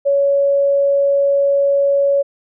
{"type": "tone", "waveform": "sine", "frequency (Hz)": 560, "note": "C#5", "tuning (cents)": 18, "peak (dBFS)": -11, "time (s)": [0.05, 2.23], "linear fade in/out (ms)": 20, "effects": []}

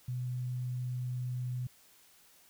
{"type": "tone", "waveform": "sine", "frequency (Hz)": 125.1, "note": "B2", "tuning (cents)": 23, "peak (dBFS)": -33, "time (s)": [0.08, 1.67], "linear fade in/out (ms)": 5, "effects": ["white hiss -62 dBFS RMS until 2.49 s"]}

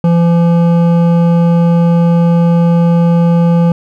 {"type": "tone with hard clipping", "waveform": "sine", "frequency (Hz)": 170, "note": "F3", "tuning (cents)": -46, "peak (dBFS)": -8, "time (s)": [0.04, 3.72], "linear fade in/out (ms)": 2, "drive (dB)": 11, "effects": []}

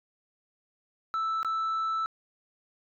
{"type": "tone with dropouts", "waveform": "sine", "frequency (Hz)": 1318.5, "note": "E6", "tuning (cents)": 0, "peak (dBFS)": -24, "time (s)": [1.14, 2.06], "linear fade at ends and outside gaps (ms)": 0, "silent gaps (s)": [1.43, 1.448], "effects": ["tanh soft clip ceiling -26 dBFS"]}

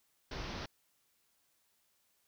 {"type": "low-pass noise", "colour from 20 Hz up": "pink", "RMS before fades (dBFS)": -42, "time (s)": [0.31, 0.66], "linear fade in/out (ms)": 5, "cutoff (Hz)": 5900, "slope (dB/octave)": 96, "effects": ["white hiss -75 dBFS RMS until 2.27 s"]}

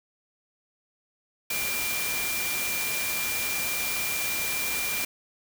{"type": "tone in noise", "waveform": "sine", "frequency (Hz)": 2383, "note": "D7", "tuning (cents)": 25, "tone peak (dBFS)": -31, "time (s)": [1.5, 5.05], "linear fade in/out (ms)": 5, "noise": "white", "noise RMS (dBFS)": -30, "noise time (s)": [1.5, 5.05], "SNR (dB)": -4, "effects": []}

